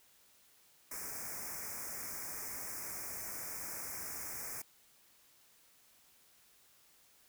white band-stop noise, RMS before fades -43 dBFS, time 0.91-4.62 s, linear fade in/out 5 ms, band 2400 to 5100 Hz, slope 96 dB/octave, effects white hiss -66 dBFS RMS until 7.28 s

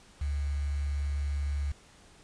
sine tone with quantisation, 71.6 Hz, D2, 43 cents flat, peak -28 dBFS, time 0.21-1.72 s, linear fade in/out 5 ms, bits 8, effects pink hiss -57 dBFS RMS until 2.23 s + resampled to 22050 Hz

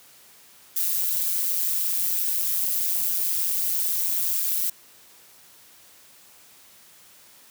violet noise with amplitude modulation, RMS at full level -21 dBFS, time 0.76-4.7 s, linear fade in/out 5 ms, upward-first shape sine, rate 178 Hz, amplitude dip 80%, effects white hiss -52 dBFS RMS until 7.5 s + high-pass 80 Hz 12 dB/octave

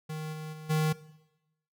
square tone with level steps, 155.56 Hz, D#3, in tune, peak -35 / -38 / -43 / -25 dBFS, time 0.09-0.93 s, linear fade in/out 10 ms, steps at 0.32 / 0.52 / 0.69 s, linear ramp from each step 20 ms, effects noise-tail reverb RT60 0.9 s tail -18 dB re dry

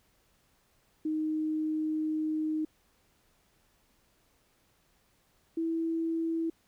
sine tone pair in turn, 311.1 / 327.9 Hz, D#4 / E4, 0 / -9 cents, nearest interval minor second, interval 91 cents, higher second, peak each -28 dBFS, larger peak neither, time 1.05-2.65 / 5.57-6.5 s, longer first, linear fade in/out 5 ms, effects pink hiss -69 dBFS RMS until 6.67 s

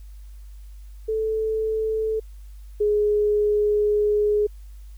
sine tone pair in turn, 438.6 / 418.2 Hz, A4 / G#4, -6 / +12 cents, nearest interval minor second, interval 82 cents, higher first, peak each -21 / -17 dBFS, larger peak second, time 1.08-2.2 / 2.8-4.47 s, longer second, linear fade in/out 10 ms, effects added 50 Hz sine -38 dBFS peak until 4.97 s + white hiss -61 dBFS RMS until 4.97 s

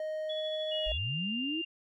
triangle tone, 622.3 Hz, D#5, in tune, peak -31 dBFS, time 0-0.92 s, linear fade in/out 2 ms
sine tone with tremolo, 3390 Hz, G#7, 35 cents sharp, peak -36 dBFS, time 0.29-0.98 s, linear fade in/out 10 ms, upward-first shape sine, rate 13 Hz, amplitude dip 40%
sine tone with pitch glide, 2896 to 2796 Hz, F#7 to F7, -38 to +1 cents, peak -34 dBFS, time 0.71-1.65 s, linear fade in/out 10 ms, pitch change -61 cents, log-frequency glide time 0.83-0.92 s
sine linear sweep, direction up, 35.91 to 338.4 Hz, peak -33 dBFS, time 0.86-1.62 s, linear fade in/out 10 ms
effects none

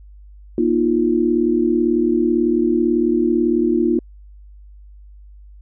sine chord, Bb suspended fourth, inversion none, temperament equal with one note detuned, 239.1 / 311.1 / 349.2 Hz, Bb3 / Eb4 / F4, +44 / 0 / 0 cents, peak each -19 / -19 / -17 dBFS, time 0.58-3.99 s, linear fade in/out 2 ms, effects added 50 Hz sine -39 dBFS peak until 5.61 s

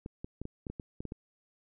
clicks, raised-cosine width 3 ms, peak -26 dBFS, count 10, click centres 0.061 / 0.245 / 0.416 / 0.454 / 0.668 / 0.7 / 0.798 / 1.005 / 1.053 / 1.121 s, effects none

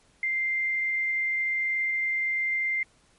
sine tone, 2093 Hz, C7, in tune, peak -24 dBFS, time 0.23-2.83 s, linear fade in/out 2 ms, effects pink hiss -62 dBFS RMS until 3.18 s + MP3 48 kbps

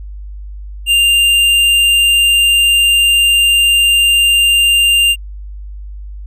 triangle tone with hard clipping, 2794 Hz, F7, in tune, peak -9 dBFS, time 0.86-5.16 s, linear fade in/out 50 ms, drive 13 dB, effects added 50 Hz sine -25 dBFS peak until 6.26 s

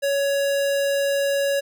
square tone, 559 Hz, C#5, 14 cents sharp, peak -20 dBFS, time 0.02-1.61 s, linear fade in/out 20 ms, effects none

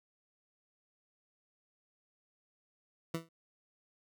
20% pulse tone with exponential decay, 164.81 Hz, E3, in tune, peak -26 dBFS, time 3.14-3.29 s, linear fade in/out 5 ms, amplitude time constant 31 ms, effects none

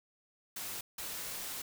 white noise bursts at uneven times, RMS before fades -41 dBFS, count 2, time 0.56-0.81 / 0.98-1.62 s, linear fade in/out 5 ms, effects none

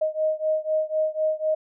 sine beating tone pair, 622.3 / 626.3 Hz, D#5 / D#5, 0 / +11 cents, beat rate 4 Hz, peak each -24 / -25 dBFS, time 0.01-1.55 s, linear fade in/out 10 ms, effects none

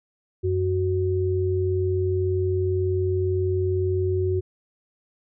sine tone pair together, 92.7 / 370.8 Hz, F#2 / F#4, +4 / +4 cents, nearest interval 2 octaves, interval 2400 cents, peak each -23 / -23 dBFS, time 0.43-4.41 s, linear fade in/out 20 ms, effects none

